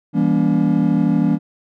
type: chord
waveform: triangle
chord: E diminished seventh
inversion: none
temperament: just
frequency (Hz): 164.81 / 197.78 / 237.3 / 284.8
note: E3 / G3 / Bb3 / Db4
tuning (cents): 0 / +16 / +31 / +47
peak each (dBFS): -17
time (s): 0.13-1.39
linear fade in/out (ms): 50
effects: none